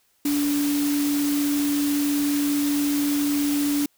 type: tone in noise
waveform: sine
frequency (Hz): 288.9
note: D4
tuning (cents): -28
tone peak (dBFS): -20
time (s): 0.25-3.86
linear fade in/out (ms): 5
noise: white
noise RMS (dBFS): -31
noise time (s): 0.25-3.86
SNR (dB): +8
effects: white hiss -65 dBFS RMS until 3.97 s